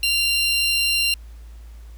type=tone pair together; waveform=40% pulse; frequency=2774 / 4135 Hz; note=F7 / C8; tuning=-12 / -21 cents; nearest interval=perfect fifth; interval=691 cents; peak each=-18 / -22 dBFS; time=0.03-1.14 s; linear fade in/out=2 ms; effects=added 56 Hz sine -37 dBFS peak until 1.97 s + pink hiss -56 dBFS RMS until 1.97 s